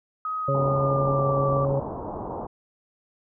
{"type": "tone with pitch glide", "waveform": "sine", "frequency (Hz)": [1261, 1163], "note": ["D#6", "D6"], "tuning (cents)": [23, -17], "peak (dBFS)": -26, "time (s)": [0.25, 1.65], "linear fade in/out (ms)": 2, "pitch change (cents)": -140, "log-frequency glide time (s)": [0.39, 1.36]}
{"type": "harmonic tone", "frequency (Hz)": 137.9, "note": "C#3", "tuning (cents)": -9, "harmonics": [1, 2, 3, 4], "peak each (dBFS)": [-24, -35, -33, -24], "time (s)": [0.48, 1.8], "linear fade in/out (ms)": 5}
{"type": "low-pass noise", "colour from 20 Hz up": "white", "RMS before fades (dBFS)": -33, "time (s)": [0.54, 2.47], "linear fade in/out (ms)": 10, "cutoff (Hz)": 1000, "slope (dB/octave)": 48}
{"effects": []}